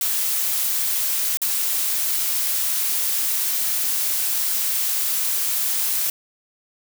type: noise with dropouts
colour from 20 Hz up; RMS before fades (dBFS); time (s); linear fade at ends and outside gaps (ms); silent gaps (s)
blue; -22; 0.01-6.1; 2; 1.372-1.417
effects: none